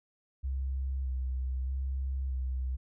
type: tone with vibrato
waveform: sine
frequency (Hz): 65.41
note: C2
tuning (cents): 0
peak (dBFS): -30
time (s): 0.43-2.77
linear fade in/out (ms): 20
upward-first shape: square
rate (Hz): 0.8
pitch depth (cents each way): 27
effects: none